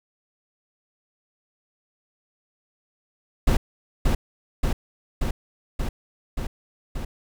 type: noise with echo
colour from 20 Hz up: brown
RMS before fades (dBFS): -17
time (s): 3.47-3.57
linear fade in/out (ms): 5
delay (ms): 580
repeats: 6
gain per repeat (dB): -2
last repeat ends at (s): 7.05
effects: none